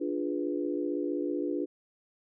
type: chord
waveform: sine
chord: D diminished seventh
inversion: none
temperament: equal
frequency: 293.7 / 349.2 / 415.3 / 493.9 Hz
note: D4 / F4 / Ab4 / Cb5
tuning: 0 / 0 / 0 / 0 cents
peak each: -32 / -33 / -37 / -38 dBFS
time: 0-1.66 s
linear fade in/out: 20 ms
effects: none